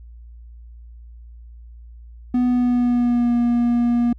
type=tone with pitch glide; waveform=triangle; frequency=247.6 to 238.8 Hz; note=B3 to A#3; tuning=+5 to +42 cents; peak=-13 dBFS; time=2.34-4.13 s; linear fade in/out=5 ms; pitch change=-63 cents; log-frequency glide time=2.47-3.34 s; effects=added 58 Hz sine -38 dBFS peak until 4.18 s